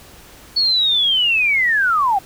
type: linear sweep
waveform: sine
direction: down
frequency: 4435 to 740 Hz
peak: -13 dBFS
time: 0.56-2.19 s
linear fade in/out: 10 ms
effects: pink hiss -43 dBFS RMS until 2.25 s